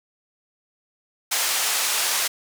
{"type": "band-pass noise", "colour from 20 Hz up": "white", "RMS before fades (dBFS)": -23, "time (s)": [1.31, 2.28], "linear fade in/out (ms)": 10, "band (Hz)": [640, 10000], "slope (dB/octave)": 12, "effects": []}